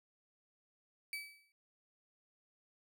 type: tone with exponential decay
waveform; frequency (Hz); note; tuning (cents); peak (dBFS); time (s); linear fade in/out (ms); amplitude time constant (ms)
35% pulse; 2296; D7; -40; -35; 1.13-1.52; 1; 83
effects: none